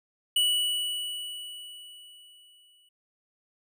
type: tone with exponential decay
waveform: square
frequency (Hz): 2947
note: F#7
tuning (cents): -8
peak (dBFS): -21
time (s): 0.36-2.89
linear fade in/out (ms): 5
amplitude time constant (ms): 550
effects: none